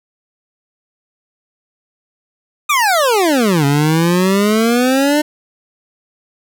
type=exponential two-way sweep; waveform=25% pulse; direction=down then up; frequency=1244.5 to 138.59 to 304.3 Hz; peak=-7 dBFS; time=2.69-5.22 s; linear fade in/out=10 ms; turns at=3.65 s; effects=none